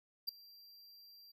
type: tone with ADSR envelope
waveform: square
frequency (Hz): 4730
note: D8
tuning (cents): +12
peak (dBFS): -33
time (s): 0.27-1.32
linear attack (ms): 19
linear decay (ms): 4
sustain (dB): -24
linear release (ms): 11
effects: none